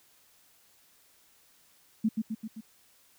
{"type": "tone with echo", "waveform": "sine", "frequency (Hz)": 220, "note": "A3", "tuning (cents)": 0, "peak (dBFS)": -22, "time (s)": [2.04, 2.09], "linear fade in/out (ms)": 10, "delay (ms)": 130, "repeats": 4, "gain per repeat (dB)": -4, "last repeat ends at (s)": 2.61, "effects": ["white hiss -63 dBFS RMS until 3.18 s"]}